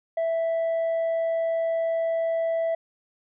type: tone with tanh clipping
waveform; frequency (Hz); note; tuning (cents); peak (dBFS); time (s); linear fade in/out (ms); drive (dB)
sine; 659.3; E5; 0; -23; 0.17-2.75; 5; 2
effects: none